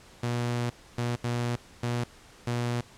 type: tone bursts at uneven times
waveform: sawtooth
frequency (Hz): 120.4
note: B2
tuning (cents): -44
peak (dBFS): -23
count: 5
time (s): 0.23-0.7 / 0.98-1.16 / 1.24-1.56 / 1.83-2.04 / 2.47-2.81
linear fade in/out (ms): 5
effects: pink hiss -53 dBFS RMS until 2.97 s + low-pass 9000 Hz 12 dB/octave